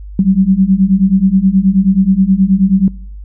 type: beating tone pair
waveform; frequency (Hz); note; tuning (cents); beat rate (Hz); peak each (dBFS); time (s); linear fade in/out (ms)
sine; 186.3 / 195.7; F#3 / G3; +12 / -3; 9.4; -10; 0.19-2.88; 2
effects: noise-tail reverb RT60 0.6 s tail -23 dB re dry + added 50 Hz sine -26 dBFS peak until 3.24 s